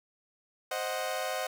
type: chord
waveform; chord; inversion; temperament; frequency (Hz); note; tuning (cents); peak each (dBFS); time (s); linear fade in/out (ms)
sawtooth; C diminished; none; equal; 523.3 / 622.3 / 740; C5 / Eb5 / Gb5; 0 / 0 / 0; -32; 0.71-1.47; 5
effects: none